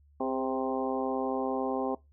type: harmonic tone with a mistuned harmonic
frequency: 131.1 Hz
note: C3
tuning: 4 cents sharp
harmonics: 2 / 3 / 4 / 5 / 6 / 7 / 8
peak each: -33 / -35 / -35 / -39 / -35 / -43 / -40 dBFS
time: 0.2-1.95 s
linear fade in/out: 5 ms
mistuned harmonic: 3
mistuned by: +31 cents
effects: noise-tail reverb RT60 0.2 s tail -21 dB re dry + added 72 Hz sine -58 dBFS peak until 2.12 s